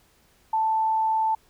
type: tone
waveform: sine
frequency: 882 Hz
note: A5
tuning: 4 cents sharp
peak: -20 dBFS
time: 0.53-1.35 s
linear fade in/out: 5 ms
effects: pink hiss -61 dBFS RMS until 1.49 s